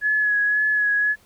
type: tone with vibrato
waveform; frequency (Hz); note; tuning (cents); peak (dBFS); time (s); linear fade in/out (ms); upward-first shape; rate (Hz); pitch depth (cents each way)
sine; 1690; G#6; +30; -17; 0.01-1.16; 50; sine; 1.9; 24
effects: pink hiss -56 dBFS RMS until 1.25 s

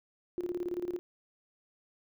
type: tone with tremolo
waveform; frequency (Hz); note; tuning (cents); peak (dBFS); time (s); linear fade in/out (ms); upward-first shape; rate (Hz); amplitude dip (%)
sine; 352.7; F4; +17; -30; 0.38-0.99; 0; square; 18; 75
effects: none

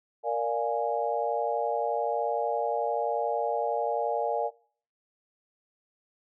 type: chord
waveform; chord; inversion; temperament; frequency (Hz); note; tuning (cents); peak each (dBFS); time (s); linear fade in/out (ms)
sine; Bb dominant seventh; none; equal; 466.2 / 587.3 / 698.5 / 830.6; Bb4 / D5 / F5 / Ab5; 0 / 0 / 0 / 0; -31; 0.23-4.51; 50
effects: noise-tail reverb RT60 0.5 s tail -23 dB re dry

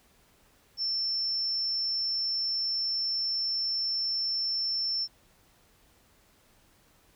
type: tone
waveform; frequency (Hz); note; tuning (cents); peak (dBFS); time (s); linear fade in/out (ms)
sine; 5370; E8; +31; -27; 0.77-5.08; 50
effects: pink hiss -63 dBFS RMS until 7.15 s

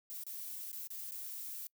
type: noise with dropouts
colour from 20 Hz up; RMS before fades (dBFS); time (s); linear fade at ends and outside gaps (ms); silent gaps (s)
violet; -44; 0.1-1.67; 0; 0.236-0.266 / 0.716-0.729 / 0.872-0.904 / 1.109-1.119
effects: noise-tail reverb RT60 0.1 s tail -26 dB re dry

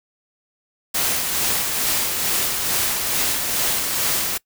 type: noise with tremolo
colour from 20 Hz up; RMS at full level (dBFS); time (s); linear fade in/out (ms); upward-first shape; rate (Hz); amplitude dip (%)
white; -20; 0.94-4.38; 10; sine; 2.3; 35
effects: noise-tail reverb RT60 0.1 s tail -23 dB re dry

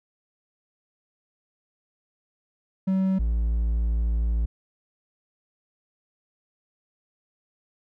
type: tone pair in turn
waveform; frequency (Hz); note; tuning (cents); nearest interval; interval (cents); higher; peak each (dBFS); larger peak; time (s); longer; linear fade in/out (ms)
triangle; 190.1 / 56.52; F#3 / A1; +47 / +47; octave + major sixth; 2100; first; -18 / -19; first; 2.87-3.19 / 3.19-4.46; second; 10
effects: none

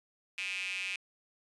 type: tone with high-pass filter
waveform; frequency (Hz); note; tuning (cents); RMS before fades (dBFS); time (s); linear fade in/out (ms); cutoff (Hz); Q
square; 94.6; F#2; +39; -37; 0.38-0.96; 0; 2500; 8.7
effects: resampled to 22050 Hz

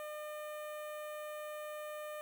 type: tone with notch filter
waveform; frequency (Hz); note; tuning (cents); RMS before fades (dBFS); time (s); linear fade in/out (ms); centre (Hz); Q
sawtooth; 604; D5; +48; -44; 0-2.21; 0; 5000; 0.63
effects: none

